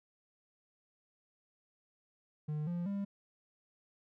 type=tone with pitch steps; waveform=triangle; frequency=151.3 / 173.8 / 199.64 Hz; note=D#3 / F3 / G3; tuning=-48 / -8 / +32 cents; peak=-32 dBFS; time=2.48-3.05 s; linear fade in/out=10 ms; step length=190 ms; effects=none